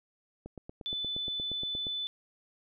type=click train; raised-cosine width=2 ms; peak=-29 dBFS; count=13; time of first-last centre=0.46-1.868 s; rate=8.52 Hz
type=tone; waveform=sine; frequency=3500 Hz; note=A7; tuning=10 cents flat; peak=-32 dBFS; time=0.86-2.07 s; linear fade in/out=0 ms
effects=none